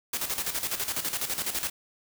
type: noise with tremolo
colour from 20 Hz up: white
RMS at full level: -29 dBFS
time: 0.13-1.7 s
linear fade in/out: 5 ms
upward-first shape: square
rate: 12 Hz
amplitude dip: 65%
effects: none